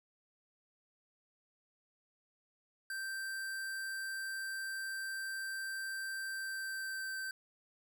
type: tone with pitch glide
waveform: square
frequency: 1566 to 1553.4 Hz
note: G6 to G6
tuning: -2 to -16 cents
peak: -39 dBFS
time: 2.9-7.31 s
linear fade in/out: 2 ms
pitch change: -14 cents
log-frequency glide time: 6.27-7.18 s
effects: 12-bit